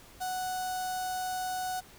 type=tone with notch filter; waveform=sawtooth; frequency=740 Hz; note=F#5; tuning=in tune; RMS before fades=-34 dBFS; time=0.2-1.81 s; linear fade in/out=20 ms; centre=2300 Hz; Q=0.72; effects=pink hiss -54 dBFS RMS until 1.98 s